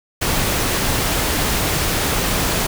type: noise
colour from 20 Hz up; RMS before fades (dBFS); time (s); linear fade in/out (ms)
pink; -19; 0.21-2.67; 10
effects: none